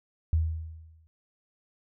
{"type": "tone with exponential decay", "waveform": "sine", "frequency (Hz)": 80.3, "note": "E2", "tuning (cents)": -45, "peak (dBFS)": -19, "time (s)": [0.33, 1.07], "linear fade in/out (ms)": 0, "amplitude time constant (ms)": 160, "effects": []}